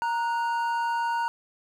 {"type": "tone pair together", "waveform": "triangle", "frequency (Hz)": [932, 1466.5], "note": ["A#5", "F#6"], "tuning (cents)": [-1, -16], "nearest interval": "minor sixth", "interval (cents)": 785, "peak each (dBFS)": [-23, -31], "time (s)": [0.02, 1.28], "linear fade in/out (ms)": 0, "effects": []}